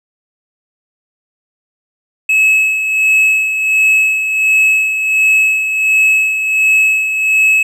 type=tone with tremolo; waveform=triangle; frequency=2582 Hz; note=E7; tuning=37 cents flat; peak=-5 dBFS; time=2.29-7.63 s; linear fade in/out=5 ms; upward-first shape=sine; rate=1.4 Hz; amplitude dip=55%; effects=none